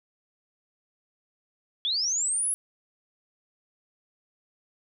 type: linear sweep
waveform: sine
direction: up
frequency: 3300 to 10930 Hz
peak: -24 dBFS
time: 1.85-2.54 s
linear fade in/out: 0 ms
effects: none